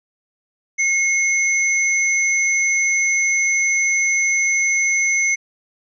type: tone pair together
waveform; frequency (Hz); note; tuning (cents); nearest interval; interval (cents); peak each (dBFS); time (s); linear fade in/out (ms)
sine; 2165 / 6124; C#7 / G8; -41 / -41; octave + tritone; 1800; -16 / -21; 0.78-5.36; 20
effects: none